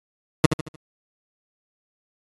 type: tone with echo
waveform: 20% pulse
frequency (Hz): 155.56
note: D#3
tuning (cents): 0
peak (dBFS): -4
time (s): 0.44-0.46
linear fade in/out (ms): 2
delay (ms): 75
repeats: 4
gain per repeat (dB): -8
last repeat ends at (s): 0.76
effects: AAC 32 kbps